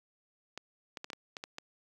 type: clicks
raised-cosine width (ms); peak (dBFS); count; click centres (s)
0.2; -23; 8; 0.576 / 0.972 / 1.044 / 1.102 / 1.132 / 1.368 / 1.439 / 1.584
effects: high-pass 200 Hz 12 dB/octave + 10-bit